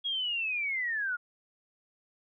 sine linear sweep, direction down, 3322 to 1396.9 Hz, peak -29 dBFS, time 0.04-1.17 s, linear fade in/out 20 ms, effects none

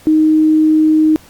sine tone, 311.6 Hz, D#4, 3 cents sharp, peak -7 dBFS, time 0.07-1.16 s, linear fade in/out 0 ms, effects pink hiss -43 dBFS RMS until 1.29 s + Opus 48 kbps

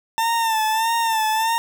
40% pulse tone with vibrato, 896 Hz, A5, 31 cents sharp, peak -17 dBFS, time 0.18-1.58 s, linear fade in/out 0 ms, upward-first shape sine, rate 1.6 Hz, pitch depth 58 cents each way, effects none

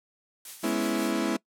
blue noise with tremolo, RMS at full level -37 dBFS, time 0.45-1.12 s, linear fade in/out 2 ms, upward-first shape triangle, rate 5.6 Hz, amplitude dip 65%
35% pulse chord, C# minor seventh, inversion second, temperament equal with one note detuned, 208.7 / 246.9 / 277.2 / 329.6 Hz, G#3 / B3 / C#4 / E4, +9 / 0 / 0 / 0 cents, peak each -30 / -30 / -31 / -27 dBFS, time 0.63-1.37 s, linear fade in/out 10 ms
effects noise-tail reverb RT60 0.1 s tail -22 dB re dry + low-pass 12000 Hz 12 dB/octave

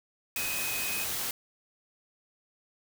sine tone in noise, 2515 Hz, D#7, 18 cents sharp, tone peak -35 dBFS, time 0.36-1.04 s, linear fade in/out 2 ms, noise white, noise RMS -33 dBFS, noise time 0.36-1.31 s, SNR -5 dB, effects none

